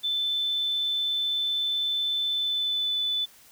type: tone with pitch glide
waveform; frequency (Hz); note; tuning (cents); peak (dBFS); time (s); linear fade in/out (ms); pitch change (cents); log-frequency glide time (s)
sine; 3524 to 3492; A7 to A7; +2 to -14; -24; 0.03-3.26; 20; -16; 2.29-3
effects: white hiss -54 dBFS RMS until 3.51 s